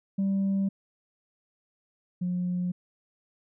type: tone pair in turn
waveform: sine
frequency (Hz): 195.3 / 179.09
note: G3 / F3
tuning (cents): -6 / +44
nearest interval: major second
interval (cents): 150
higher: first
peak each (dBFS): -21 / -25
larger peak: first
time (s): 0.18-0.69 / 2.21-2.72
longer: neither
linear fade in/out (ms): 10
effects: tanh soft clip ceiling -22 dBFS